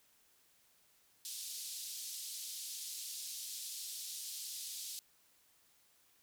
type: band-pass noise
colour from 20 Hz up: pink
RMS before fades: -45 dBFS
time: 1.25-4.99 s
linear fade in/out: 0 ms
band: 3900 to 14000 Hz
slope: 24 dB/octave
effects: white hiss -70 dBFS RMS until 6.22 s